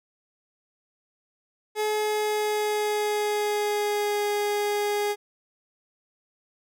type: tone with pitch glide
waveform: 30% pulse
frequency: 426 to 413.2 Hz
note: G#4 to G#4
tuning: +44 to -9 cents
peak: -21 dBFS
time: 1.75-5.16 s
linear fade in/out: 50 ms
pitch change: -53 cents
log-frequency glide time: 1.85-4.24 s
effects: none